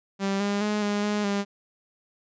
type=tone with pitch steps; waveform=sawtooth; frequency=196.2 / 202.5 / 210 / 205.5 / 208.3 / 201 Hz; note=G3 / G#3 / G#3 / G#3 / G#3 / G3; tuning=+2 / -43 / +19 / -18 / +5 / +44 cents; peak=-20 dBFS; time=0.19-1.45 s; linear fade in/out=50 ms; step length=210 ms; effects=resampled to 16000 Hz